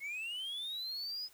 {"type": "linear sweep", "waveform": "sine", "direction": "up", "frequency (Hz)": [2140, 5080], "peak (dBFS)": -35, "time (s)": [0, 1.29], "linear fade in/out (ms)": 50, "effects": ["tanh soft clip ceiling -37 dBFS", "white hiss -63 dBFS RMS until 1.33 s"]}